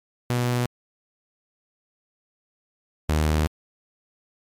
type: tone pair in turn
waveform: sawtooth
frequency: 122.4 / 77.11 Hz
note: B2 / D#2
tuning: -15 / -15 cents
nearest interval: minor sixth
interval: 800 cents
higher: first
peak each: -17 / -15 dBFS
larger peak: second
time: 0.3-0.66 / 3.09-3.47 s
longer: second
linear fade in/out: 0 ms
effects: MP3 96 kbps